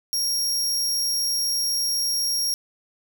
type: tone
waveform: sawtooth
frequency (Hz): 5588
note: F8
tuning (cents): 0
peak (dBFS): -19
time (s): 0.13-2.54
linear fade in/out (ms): 0
effects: none